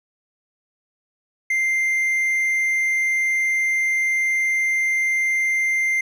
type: tone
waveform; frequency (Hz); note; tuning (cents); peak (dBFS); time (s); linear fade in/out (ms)
triangle; 2093; C7; 0; -16; 1.5-6.01; 5
effects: none